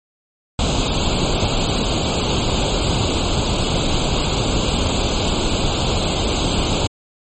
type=noise with comb filter; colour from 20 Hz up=pink; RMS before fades=-18 dBFS; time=0.59-6.87 s; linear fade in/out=2 ms; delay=0.27 ms; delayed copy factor=+0.9; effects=low-pass 7000 Hz 12 dB/octave + MP3 32 kbps